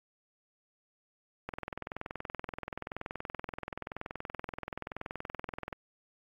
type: click train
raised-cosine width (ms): 0.5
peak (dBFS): -22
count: 90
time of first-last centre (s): 1.49-5.728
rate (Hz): 21
effects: AAC 64 kbps